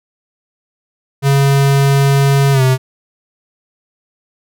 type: tone with pitch glide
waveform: square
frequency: 138.7 to 130.16 Hz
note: C#3 to C3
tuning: +1 to -9 cents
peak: -9 dBFS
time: 1.22-2.78 s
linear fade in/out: 50 ms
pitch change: -110 cents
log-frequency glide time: 2.52-2.62 s
effects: none